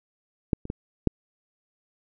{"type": "clicks", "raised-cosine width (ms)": 3, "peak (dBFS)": [-8, -23, -16, -6], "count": 4, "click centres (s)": [0.532, 0.654, 0.701, 1.073], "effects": []}